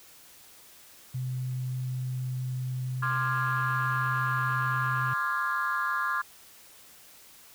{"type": "tone", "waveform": "sine", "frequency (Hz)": 127.8, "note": "C3", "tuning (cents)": -40, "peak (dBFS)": -29, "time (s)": [1.14, 5.14], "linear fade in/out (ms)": 10}
{"type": "chord", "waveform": "sine", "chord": "D half-diminished seventh", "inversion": "third", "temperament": "equal with one note detuned", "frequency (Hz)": [1046.5, 1192.4, 1396.9, 1661.2], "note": ["C6", "D6", "F6", "Ab6"], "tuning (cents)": [0, 26, 0, 0], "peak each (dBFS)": -31, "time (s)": [3.02, 6.22], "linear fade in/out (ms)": 10}
{"effects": ["tanh soft clip ceiling -19 dBFS", "white hiss -53 dBFS RMS until 7.54 s"]}